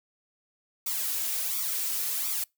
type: noise with flanger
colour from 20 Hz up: blue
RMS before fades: -30 dBFS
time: 0.86-2.44 s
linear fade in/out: 5 ms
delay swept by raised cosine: 0.85 to 3.15 ms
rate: 1.4 Hz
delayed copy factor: +0.75
effects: noise-tail reverb RT60 0.2 s tail -26 dB re dry